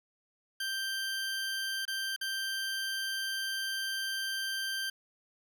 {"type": "tone with dropouts", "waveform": "20% pulse", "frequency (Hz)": 1570, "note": "G6", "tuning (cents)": 2, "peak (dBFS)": -28, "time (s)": [0.6, 4.9], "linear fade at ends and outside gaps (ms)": 5, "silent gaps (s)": [[1.853, 1.878], [2.163, 2.211]], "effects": []}